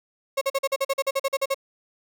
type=tone bursts; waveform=35% pulse; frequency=545 Hz; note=C#5; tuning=29 cents flat; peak=-19 dBFS; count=14; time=0.37-1.545 s; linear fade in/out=10 ms; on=44 ms; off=43 ms; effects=none